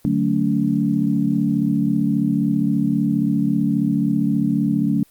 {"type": "chord", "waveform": "sine", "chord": "D major seventh", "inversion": "none", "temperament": "equal with one note detuned", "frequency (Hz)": [146.83, 185, 220, 283.7], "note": ["D3", "F#3", "A3", "C#4"], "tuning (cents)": [0, 0, 0, 40], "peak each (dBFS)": [-24, -22, -20, -21], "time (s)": [0.05, 5.03], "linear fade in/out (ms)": 0, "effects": ["white hiss -55 dBFS RMS until 5.1 s", "Opus 24 kbps"]}